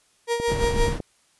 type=tone with tremolo; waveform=35% pulse; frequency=470 Hz; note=A#4; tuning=14 cents sharp; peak=-18 dBFS; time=0.27-0.96 s; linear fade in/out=50 ms; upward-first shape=sine; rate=5.8 Hz; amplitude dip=65%
type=click train; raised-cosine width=2 ms; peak=-16 dBFS; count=6; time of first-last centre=0.4-1.002 s; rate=8.3 Hz
type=noise; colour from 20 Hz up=brown; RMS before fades=-25 dBFS; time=0.47-1.01 s; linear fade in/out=50 ms
effects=white hiss -62 dBFS RMS until 1.39 s + resampled to 24000 Hz